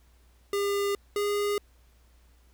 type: tone pair in turn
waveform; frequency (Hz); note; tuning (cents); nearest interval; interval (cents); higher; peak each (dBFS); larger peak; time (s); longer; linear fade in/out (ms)
square; 402.6 / 410.1; G4 / G#4; +46 / -22; unison; 32; second; -26; neither; 0.53-0.95 / 1.16-1.58; neither; 2
effects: added 60 Hz sine -57 dBFS peak until 2.53 s + pink hiss -66 dBFS RMS until 2.53 s